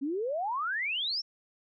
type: exponential sweep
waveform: sine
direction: up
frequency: 261.6 to 5588 Hz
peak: -29 dBFS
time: 0.01-1.22 s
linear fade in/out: 20 ms
effects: none